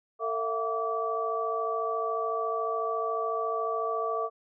sine tone cluster, 451.3 / 662 / 716 / 1154 Hz, A4 / E5 / F5 / D6, +44 / +7 / +43 / -31 cents, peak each -32 / -33 / -38 / -31 dBFS, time 0.19-4.3 s, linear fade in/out 50 ms, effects none

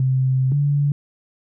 sine tone pair in turn, 130.81 / 143.66 Hz, C3 / D3, 0 / -38 cents, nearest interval major second, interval 162 cents, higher second, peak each -15 dBFS, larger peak neither, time 0-0.52 / 0.52-0.92 s, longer first, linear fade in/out 2 ms, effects none

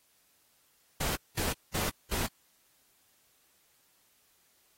pink noise bursts, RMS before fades -32 dBFS, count 4, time 1-2.27 s, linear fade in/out 10 ms, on 160 ms, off 210 ms, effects white hiss -68 dBFS RMS until 4.77 s + AAC 48 kbps

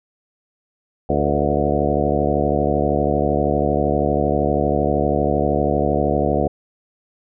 harmonic tone with a mistuned harmonic, 72.7 Hz, D2, 17 cents flat, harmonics 1 / 2 / 3 / 4 / 5 / 6 / 7 / 8 / 9 / 10, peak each -25 / -25 / -25 / -25 / -25 / -25 / -25 / -25 / -25 / -25 dBFS, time 1.09-6.48 s, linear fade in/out 5 ms, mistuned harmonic 7, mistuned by -44 cents, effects none

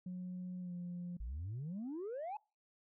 sine tone with pitch glide, 181.5 to 176.23 Hz, F#3 to F3, -33 to +16 cents, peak -39 dBFS, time 0.06-1.17 s, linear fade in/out 5 ms, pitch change -51 cents, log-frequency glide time 0.6-0.73 s
sine exponential sweep, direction up, 50.3 to 880 Hz, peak -38 dBFS, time 1.2-2.37 s, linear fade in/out 5 ms
effects noise-tail reverb RT60 0.3 s tail -25 dB re dry + tanh soft clip ceiling -38 dBFS

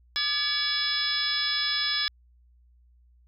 harmonic tone with a mistuned harmonic, 569 Hz, C#5, 45 cents sharp, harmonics 2 / 3 / 4 / 5 / 6 / 7 / 8 / 9, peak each -39 / -32 / -35 / -41 / -30 / -32 / -40 / -29 dBFS, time 0.16-2.08 s, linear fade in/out 0 ms, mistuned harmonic 2, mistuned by +100 cents, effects added 60 Hz sine -56 dBFS peak until 3.27 s

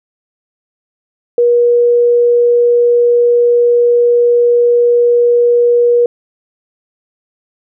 sine tone, 479.3 Hz, A#4, 48 cents sharp, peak -6 dBFS, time 1.38-6.06 s, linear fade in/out 2 ms, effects none

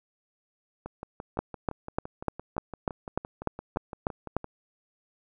two click trains, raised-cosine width 1 ms, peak -23 / -12 dBFS, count 22 / 11, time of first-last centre 0.86-4.444 / 1.39-4.366 s, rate 5.86 / 3.36 Hz, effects none

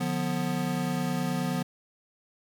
square chord, B diminished, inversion first, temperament just, 148.16 / 177.8 / 246.9 Hz, D3 / F3 / B3, +16 / +31 / 0 cents, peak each -34 / -31 / -32 dBFS, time 0-1.63 s, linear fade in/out 10 ms, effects none

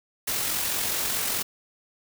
white noise with amplitude modulation, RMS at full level -26 dBFS, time 0.27-1.43 s, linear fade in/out 10 ms, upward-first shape sine, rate 44.8 Hz, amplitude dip 30%, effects none

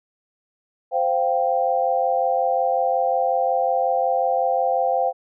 sine chord, C suspended fourth, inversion none, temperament equal with one note detuned, 521.7 / 698.5 / 784 Hz, C5 / F5 / G5, -5 / 0 / 0 cents, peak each -22 dBFS, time 0.91-5.13 s, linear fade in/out 50 ms, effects none

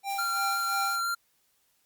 square tone with tremolo, 790 Hz, G5, 13 cents sharp, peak -30 dBFS, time 0.03-1.02 s, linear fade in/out 50 ms, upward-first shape sine, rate 2.9 Hz, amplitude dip 80%
blue noise, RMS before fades -43 dBFS, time 0.08-0.97 s, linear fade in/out 20 ms
square tone with vibrato, 1379 Hz, F6, 22 cents flat, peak -28 dBFS, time 0.18-1.15 s, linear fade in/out 10 ms, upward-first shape sine, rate 5.7 Hz, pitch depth 9 cents each way
effects white hiss -70 dBFS RMS until 1.85 s + Opus 48 kbps

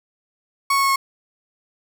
35% pulse tone with pitch steps, 1108.7 / 1102.3 / 1096 / 1089.7 Hz, C#6 / C#6 / C#6 / C#6, 0 / -10 / -20 / -30 cents, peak -14 dBFS, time 0.7-0.96 s, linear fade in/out 5 ms, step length 65 ms, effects none

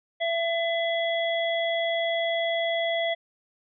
harmonic tone, 670 Hz, E5, 28 cents sharp, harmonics 1 / 3 / 5, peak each -25 / -30 / -32 dBFS, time 0.2-3.15 s, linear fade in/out 20 ms, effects none

